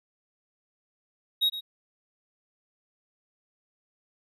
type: tone with echo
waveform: triangle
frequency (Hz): 3785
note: A#7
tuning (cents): +26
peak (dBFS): -19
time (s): 1.41-1.5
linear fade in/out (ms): 20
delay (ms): 110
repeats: 1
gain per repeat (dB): -12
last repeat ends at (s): 1.61
effects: none